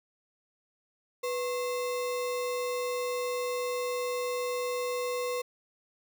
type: tone with sample-and-hold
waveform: sine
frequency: 493.9 Hz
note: B4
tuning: in tune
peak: -29 dBFS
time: 1.23-5.42 s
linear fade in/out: 10 ms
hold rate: 1575 Hz
effects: none